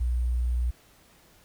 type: tone with sample-and-hold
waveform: sine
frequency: 60.7 Hz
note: B1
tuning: 29 cents flat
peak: -23 dBFS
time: 0-0.71 s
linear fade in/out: 10 ms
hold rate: 8820 Hz
effects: pink hiss -58 dBFS RMS until 1.44 s